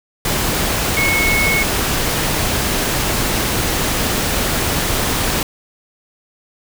sine tone in noise, 2194 Hz, C#7, 18 cents flat, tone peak -15 dBFS, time 0.97-1.63 s, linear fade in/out 2 ms, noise pink, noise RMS -18 dBFS, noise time 0.25-5.43 s, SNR 0 dB, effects none

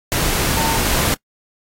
sine tone in noise, 905 Hz, A5, 48 cents sharp, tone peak -20 dBFS, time 0.57-0.78 s, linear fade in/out 0 ms, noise pink, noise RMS -18 dBFS, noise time 0.12-1.14 s, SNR -5 dB, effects noise-tail reverb RT60 0.1 s tail -25 dB re dry + AAC 48 kbps

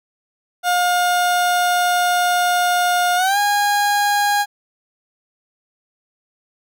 30% pulse tone with pitch glide, 713 to 819 Hz, F5 to G#5, +36 to -24 cents, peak -12 dBFS, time 0.63-4.46 s, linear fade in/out 50 ms, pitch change +240 cents, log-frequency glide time 3.16-3.38 s, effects none

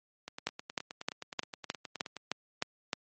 two click trains, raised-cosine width 0.2 ms, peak -13 / -23 dBFS, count 9 / 19, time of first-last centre 0.47-2.932 / 0.28-2.167 s, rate 3.25 / 9.54 Hz, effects high-pass 150 Hz 12 dB/octave + MP3 32 kbps

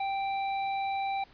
sine tone with tanh clipping, 784 Hz, G5, in tune, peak -31 dBFS, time 0-1.24 s, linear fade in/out 5 ms, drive 16 dB, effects pink hiss -58 dBFS RMS until 1.33 s + resampled to 11025 Hz

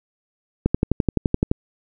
click train, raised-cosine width 3 ms, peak -4 dBFS, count 11, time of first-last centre 0.66-1.515 s, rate 11.7 Hz, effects none

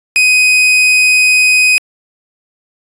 40% pulse tone, 2504 Hz, D#7, 10 cents sharp, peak -5 dBFS, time 0.16-1.78 s, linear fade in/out 0 ms, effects resampled to 22050 Hz

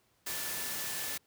sine tone in noise, 1751 Hz, A6, 9 cents flat, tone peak -47 dBFS, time 0.26-1.18 s, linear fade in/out 10 ms, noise white, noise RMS -37 dBFS, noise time 0.26-1.18 s, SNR -13 dB, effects pink hiss -71 dBFS RMS until 1.26 s + high-pass 60 Hz 12 dB/octave

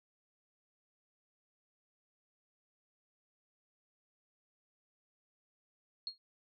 sine tone with exponential decay, 4279 Hz, C8, 38 cents sharp, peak -33 dBFS, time 6.07-6.18 s, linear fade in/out 1 ms, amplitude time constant 22 ms, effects none

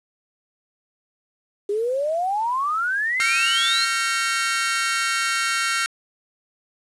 sine exponential sweep, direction up, 397.7 to 4300 Hz, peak -20 dBFS, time 1.69-3.85 s, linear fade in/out 5 ms
sawtooth chord, G half-diminished seventh, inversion third, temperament equal with one note detuned, 1368.2 / 1568 / 1864.7 / 2217 Hz, F6 / G6 / Bb6 / Db7, -36 / 0 / 0 / 0 cents, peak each -20 / -24 / -24 / -24 dBFS, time 3.2-5.86 s, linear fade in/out 0 ms
effects resampled to 24000 Hz + 8-bit

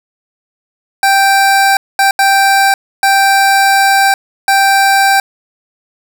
25% pulse tone bursts at uneven times, 784 Hz, G5, in tune, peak -3 dBFS, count 5, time 1.03-1.77 / 1.99-2.11 / 2.19-2.74 / 3.03-4.14 / 4.48-5.2 s, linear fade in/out 2 ms, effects none

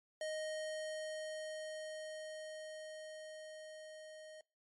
square tone with level ramp, 622.3 Hz, D#5, in tune, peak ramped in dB -39 to -52 dBFS, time 0.21-4.41 s, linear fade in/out 2 ms, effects noise-tail reverb RT60 0.3 s tail -26 dB re dry + MP3 48 kbps

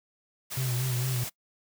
white noise, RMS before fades -36 dBFS, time 0.5-1.3 s, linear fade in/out 20 ms
triangle tone with vibrato, 126.6 Hz, B2, 43 cents sharp, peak -25 dBFS, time 0.57-1.24 s, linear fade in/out 5 ms, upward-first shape sine, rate 4.4 Hz, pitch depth 58 cents each way
effects noise-tail reverb RT60 0.1 s tail -23 dB re dry

